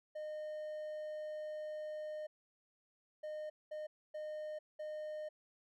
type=tone bursts at uneven times; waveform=triangle; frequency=612 Hz; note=D#5; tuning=29 cents flat; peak=-39 dBFS; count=5; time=0.15-2.27 / 3.23-3.5 / 3.71-3.87 / 4.14-4.59 / 4.79-5.29 s; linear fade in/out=10 ms; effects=none